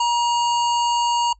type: harmonic tone with a mistuned harmonic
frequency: 949 Hz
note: A#5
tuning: 31 cents sharp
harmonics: 1 / 3 / 5 / 7 / 8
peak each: -17 / -27 / -31 / -34 / -35 dBFS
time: 0-1.33 s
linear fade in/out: 5 ms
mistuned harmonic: 5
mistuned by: -85 cents
effects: noise-tail reverb RT60 0.1 s tail -25 dB re dry + added 50 Hz sine -50 dBFS peak until 1.39 s